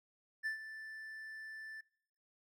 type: tone with ADSR envelope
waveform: triangle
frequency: 1762 Hz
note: A6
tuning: 2 cents sharp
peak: -32 dBFS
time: 0.43-1.81 s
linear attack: 31 ms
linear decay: 110 ms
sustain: -12 dB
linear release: 6 ms
effects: noise-tail reverb RT60 0.7 s tail -23 dB re dry